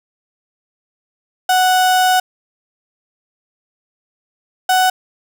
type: tone pair in turn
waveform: 35% pulse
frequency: 740 / 744.1 Hz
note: F#5 / F#5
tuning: 0 / +10 cents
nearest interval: unison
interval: 10 cents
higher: second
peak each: -9 dBFS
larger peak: neither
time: 1.49-2.2 / 4.69-4.9 s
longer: first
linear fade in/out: 5 ms
effects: none